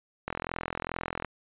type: click train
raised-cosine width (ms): 0.5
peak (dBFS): -16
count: 42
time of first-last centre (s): 0.28-1.247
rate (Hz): 42.4
effects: resampled to 8000 Hz